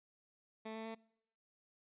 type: tone with pitch steps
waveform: 15% pulse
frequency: 220 / 222 / 224.1 Hz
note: A3 / A3 / A3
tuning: 0 / +16 / +32 cents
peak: -37 dBFS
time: 0.65-0.95 s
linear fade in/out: 10 ms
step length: 100 ms
effects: noise-tail reverb RT60 0.7 s tail -23 dB re dry + resampled to 8000 Hz